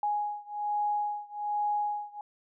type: beating tone pair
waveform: sine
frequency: 830.6 / 831.8 Hz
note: G#5 / G#5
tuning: 0 / +2 cents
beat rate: 1.2 Hz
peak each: -31 / -32 dBFS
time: 0.03-2.21 s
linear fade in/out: 2 ms
effects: none